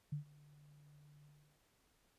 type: tone with ADSR envelope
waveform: sine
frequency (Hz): 146.83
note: D3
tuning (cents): 0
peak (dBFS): -36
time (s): 0.12-1.59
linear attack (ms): 8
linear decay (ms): 110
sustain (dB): -24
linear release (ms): 330
effects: pink hiss -75 dBFS RMS until 2.18 s + resampled to 32000 Hz